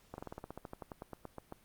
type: slowing click train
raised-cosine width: 1 ms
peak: -29 dBFS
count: 18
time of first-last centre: 0.14-1.524 s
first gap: 41 ms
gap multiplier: 1.08
effects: pink hiss -66 dBFS RMS until 1.64 s + Opus 48 kbps